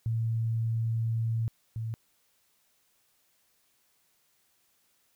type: tone pair in turn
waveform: sine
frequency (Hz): 113.7 / 112.72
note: A#2 / A2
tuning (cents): -43 / +42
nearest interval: unison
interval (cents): 15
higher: first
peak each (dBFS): -26 / -31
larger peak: first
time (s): 0.06-1.48 / 1.76-1.94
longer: first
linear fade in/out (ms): 0
effects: white hiss -70 dBFS RMS until 5.15 s